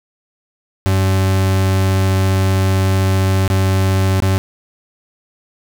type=tone with dropouts; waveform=40% pulse; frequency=95.5 Hz; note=G2; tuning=45 cents flat; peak=-11 dBFS; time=0.86-4.38 s; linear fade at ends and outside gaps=0 ms; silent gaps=3.478-3.501 / 4.202-4.223 s; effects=none